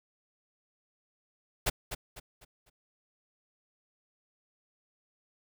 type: noise with echo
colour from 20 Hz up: pink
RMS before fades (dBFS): -27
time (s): 1.66-1.7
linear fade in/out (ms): 10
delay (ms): 250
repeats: 4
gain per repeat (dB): -9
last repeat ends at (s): 2.7
effects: none